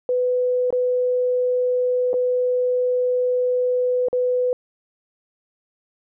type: tone with dropouts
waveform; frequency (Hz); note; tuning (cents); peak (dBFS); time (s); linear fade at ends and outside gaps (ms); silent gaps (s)
sine; 498.8; B4; +17; -17; 0.09-4.53; 1; 0.705-0.726 / 2.132-2.14 / 4.085-4.129
effects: none